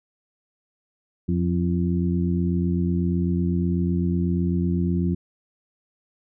harmonic tone with a mistuned harmonic, 88 Hz, F2, 14 cents sharp, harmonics 1 / 2 / 3 / 4, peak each -25 / -22 / -29 / -30 dBFS, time 1.28-5.15 s, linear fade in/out 10 ms, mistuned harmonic 4, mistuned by -48 cents, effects none

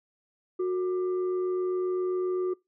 sine tone with frequency modulation, 366.2 Hz, F#4, 18 cents flat, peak -25 dBFS, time 0.59-2.54 s, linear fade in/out 10 ms, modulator 820 Hz, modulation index 0.27, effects noise-tail reverb RT60 0.2 s tail -23 dB re dry

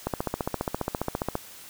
click train, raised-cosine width 1 ms, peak -12 dBFS, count 20, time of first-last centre 0.07-1.354 s, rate 14.8 Hz, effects white hiss -46 dBFS RMS until 1.69 s

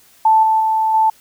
sine tone with level steps, 880 Hz, A5, in tune, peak -8 / -11 / -13 / -10 dBFS, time 0.25-1.1 s, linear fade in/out 5 ms, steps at 0.43 / 0.6 / 0.94 s, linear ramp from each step 2 ms, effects white hiss -50 dBFS RMS until 1.2 s

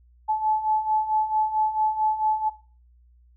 sine beating tone pair, 861 / 865.5 Hz, A5 / A5, -38 / -29 cents, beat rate 4.5 Hz, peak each -28 / -22 dBFS, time 0.28-2.5 s, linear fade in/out 20 ms, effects noise-tail reverb RT60 0.4 s tail -17 dB re dry + added 60 Hz sine -53 dBFS peak until 3.36 s

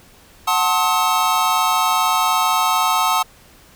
square chord, F# diminished seventh, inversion none, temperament just, 740 / 888 / 1065.6 / 1278.7 Hz, F#5 / A5 / C6 / Eb6, 0 / +16 / +31 / +47 cents, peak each -23 / -21 / -22 / -20 dBFS, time 0.47-3.23 s, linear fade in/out 10 ms, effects pink hiss -48 dBFS RMS until 3.75 s

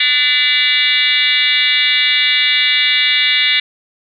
sine tone with frequency modulation, 2850 Hz, F7, 34 cents sharp, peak -10 dBFS, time 0-3.6 s, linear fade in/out 5 ms, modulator 273 Hz, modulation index 3.8, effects none

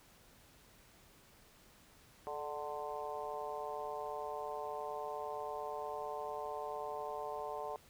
harmonic tone with a mistuned harmonic, 148.7 Hz, D3, 22 cents sharp, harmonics 3 / 4 / 5 / 6 / 7, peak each -45 / -45 / -45 / -46 / -47 dBFS, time 2.27-7.76 s, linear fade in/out 0 ms, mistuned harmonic 3, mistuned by -45 cents, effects pink hiss -63 dBFS RMS until 7.89 s

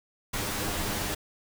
pink noise with comb filter, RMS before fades -31 dBFS, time 0.33-1.15 s, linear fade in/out 10 ms, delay 9.9 ms, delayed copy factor +0.75, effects none

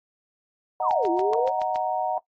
sine chord, D# minor, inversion none, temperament equal, 622.3 / 740 / 932.3 Hz, D#5 / F#5 / A#5, 0 / 0 / 0 cents, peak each -30 / -25 / -29 dBFS, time 0.8-2.18 s, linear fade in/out 2 ms
sine exponential two-way sweep, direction down then up, 1321 to 329.6 to 562 Hz, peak -22 dBFS, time 0.82-1.53 s, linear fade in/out 50 ms, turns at 1.1 s
click train, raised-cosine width 0.2 ms, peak -21 dBFS, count 7, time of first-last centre 0.91-1.759 s, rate 7.07 Hz
effects noise-tail reverb RT60 0.1 s tail -18 dB re dry + AAC 32 kbps

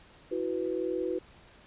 sine chord, E suspended second, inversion none, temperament just, 329.6 / 370.8 / 494.4 Hz, E4 / F#4 / B4, 0 / +4 / +2 cents, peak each -34 / -32 / -34 dBFS, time 0.31-1.19 s, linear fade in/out 10 ms, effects pink hiss -56 dBFS RMS until 1.66 s + resampled to 8000 Hz

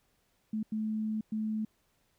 sine tone bursts at uneven times, 216.8 Hz, A3, 25 cents flat, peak -30 dBFS, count 3, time 0.53-0.63 / 0.72-1.21 / 1.32-1.65 s, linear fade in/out 5 ms, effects pink hiss -73 dBFS RMS until 2.18 s

